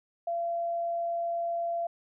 sine tone, 682 Hz, F5, 41 cents flat, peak -28 dBFS, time 0.27-1.87 s, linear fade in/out 5 ms, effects none

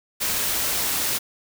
white noise, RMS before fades -24 dBFS, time 0.2-1.19 s, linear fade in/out 20 ms, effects none

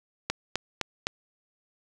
click train, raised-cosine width 0.2 ms, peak -9 dBFS, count 4, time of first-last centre 0.3-1.069 s, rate 3.9 Hz, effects none

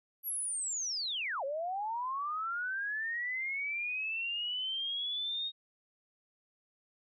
sine linear two-way sweep, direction down then up, 11840 to 529 to 3747 Hz, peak -33 dBFS, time 0.23-5.52 s, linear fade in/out 50 ms, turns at 1.44 s, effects none

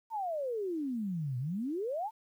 sine exponential two-way sweep, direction down then up, 933 to 120 to 933 Hz, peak -32 dBFS, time 0.1-2.11 s, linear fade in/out 50 ms, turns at 1.38 s, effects 11-bit

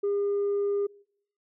sine tone, 404.2 Hz, G#4, 47 cents flat, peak -22 dBFS, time 0.03-0.87 s, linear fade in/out 10 ms, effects noise-tail reverb RT60 0.7 s tail -26 dB re dry + tanh soft clip ceiling -22 dBFS

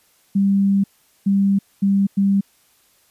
sine tone bursts at uneven times, 197.4 Hz, G3, 12 cents sharp, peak -13 dBFS, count 4, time 0.35-0.84 / 1.26-1.59 / 1.82-2.07 / 2.17-2.41 s, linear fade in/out 10 ms, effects white hiss -58 dBFS RMS until 3.1 s + resampled to 32000 Hz

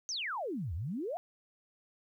sine exponential two-way sweep, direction down then up, 6520 to 73.42 to 750 Hz, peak -34 dBFS, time 0.09-1.17 s, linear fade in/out 0 ms, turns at 0.74 s, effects 12-bit

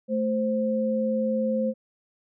sine tone pair together, 219.8 / 523.3 Hz, A3 / C5, -2 / 0 cents, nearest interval octave + minor third, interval 1502 cents, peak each -25 dBFS, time 0.08-1.74 s, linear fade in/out 50 ms, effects none

